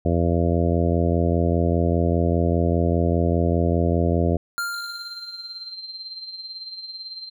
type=harmonic tone; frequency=85 Hz; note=F2; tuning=46 cents flat; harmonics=1 / 2 / 3 / 4 / 5 / 6 / 7 / 8; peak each=-21 / -24 / -26 / -27 / -28 / -29 / -29 / -30 dBFS; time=0.05-4.37 s; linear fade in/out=5 ms
type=tone with exponential decay; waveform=square; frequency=1396.9 Hz; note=F6; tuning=in tune; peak=-23 dBFS; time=4.58-5.73 s; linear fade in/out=0 ms; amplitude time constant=250 ms
type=tone with tremolo; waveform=sine; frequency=4139 Hz; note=C8; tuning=20 cents flat; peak=-30 dBFS; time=4.72-7.3 s; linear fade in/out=20 ms; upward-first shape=triangle; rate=18 Hz; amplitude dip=65%
effects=none